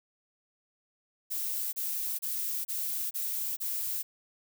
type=noise bursts; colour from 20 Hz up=violet; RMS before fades=-33 dBFS; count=6; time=1.3-4.03 s; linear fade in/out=20 ms; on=430 ms; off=30 ms; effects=none